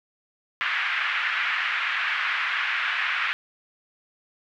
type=band-pass noise; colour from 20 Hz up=pink; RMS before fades=-26 dBFS; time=0.61-3.33 s; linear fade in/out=0 ms; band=1400 to 2600 Hz; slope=24 dB/octave; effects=none